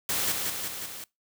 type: noise with echo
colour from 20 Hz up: white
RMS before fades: -28 dBFS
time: 0.09-0.32 s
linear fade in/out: 2 ms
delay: 180 ms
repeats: 4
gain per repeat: -3 dB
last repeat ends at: 1.04 s
effects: noise-tail reverb RT60 0.2 s tail -23 dB re dry